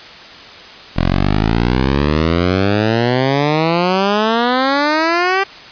10% pulse exponential sweep, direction up, 42.47 to 395.7 Hz, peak -4 dBFS, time 0.96-5.44 s, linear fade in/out 10 ms, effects white hiss -35 dBFS RMS until 5.71 s + resampled to 11025 Hz

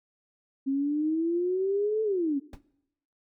sine exponential two-way sweep, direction up then down, 266.9 to 443 to 266.9 Hz, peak -24 dBFS, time 0.66-2.4 s, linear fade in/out 20 ms, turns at 2.03 s
brown noise with exponential decay, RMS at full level -35 dBFS, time 2.53-2.61 s, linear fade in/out 2 ms, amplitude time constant 17 ms
effects noise-tail reverb RT60 0.8 s tail -20 dB re dry

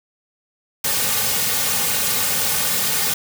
white noise with comb filter, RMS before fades -20 dBFS, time 0.84-3.14 s, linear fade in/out 5 ms, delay 3 ms, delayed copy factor -0.85, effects none

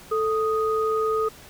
sine tone pair together, 440 / 1244.5 Hz, A4 / D#6, 0 / 0 cents, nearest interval octave + tritone, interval 1800 cents, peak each -22 / -25 dBFS, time 0.11-1.29 s, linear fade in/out 10 ms, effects pink hiss -46 dBFS RMS until 1.49 s

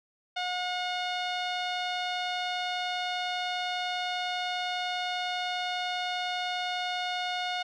sawtooth tone with low-pass filter, 723 Hz, F#5, 40 cents flat, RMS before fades -32 dBFS, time 0.36-7.63 s, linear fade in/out 10 ms, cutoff 3700 Hz, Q 2.8, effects none

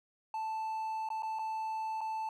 triangle tone with dropouts, 880 Hz, A5, in tune, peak -32 dBFS, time 0.34-2.29 s, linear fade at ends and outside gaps 2 ms, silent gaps 1.089-1.102 / 1.223-1.231 / 1.388-1.392 / 2.008-2.013 s, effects none

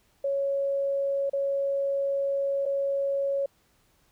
sine tone with dropouts, 554.4 Hz, C#5, in tune, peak -24 dBFS, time 0.24-3.46 s, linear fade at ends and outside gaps 5 ms, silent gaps 1.297-1.332 / 2.655-2.66 s, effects pink hiss -66 dBFS RMS until 4.11 s

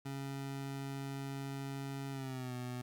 25% pulse tone with pitch glide, 137.4 to 124.55 Hz, C#3 to B2, -15 to +15 cents, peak -36 dBFS, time 0.05-2.82 s, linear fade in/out 10 ms, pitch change -170 cents, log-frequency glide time 2.11-2.54 s, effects 12-bit

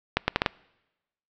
accelerating click train, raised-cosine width 0.3 ms, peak -4 dBFS, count 5, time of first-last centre 0.17-0.462 s, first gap 110 ms, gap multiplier 0.73, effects noise-tail reverb RT60 1.0 s tail -25 dB re dry + low-pass 5000 Hz 12 dB/octave

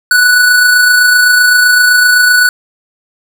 square tone with amplitude modulation, 1480 Hz, F#6, in tune, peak -4 dBFS, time 0.11-2.49 s, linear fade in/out 2 ms, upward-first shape sine, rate 27.8 Hz, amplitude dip 30%, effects 7-bit

